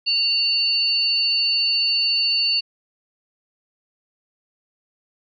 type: tone pair together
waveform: sine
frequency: 2777 / 4493 Hz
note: F7 / C#8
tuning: -10 / +23 cents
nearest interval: minor sixth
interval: 833 cents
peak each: -23 / -18 dBFS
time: 0.06-2.61 s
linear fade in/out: 20 ms
effects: none